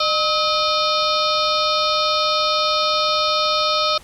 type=harmonic tone with a mistuned harmonic; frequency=609 Hz; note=D#5; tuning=37 cents flat; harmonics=1 / 2 / 4 / 5 / 6 / 7 / 8 / 9; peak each=-23 / -20 / -29 / -30 / -24 / -25 / -28 / -29 dBFS; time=0-3.98 s; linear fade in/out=5 ms; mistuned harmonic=2; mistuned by=+84 cents; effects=pink hiss -45 dBFS RMS until 4.03 s + low-pass 12000 Hz 12 dB/octave